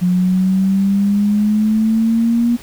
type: exponential sweep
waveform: sine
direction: up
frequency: 178.2 to 239.1 Hz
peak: -11 dBFS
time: 0.01-2.57 s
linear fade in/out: 20 ms
effects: pink hiss -39 dBFS RMS until 2.62 s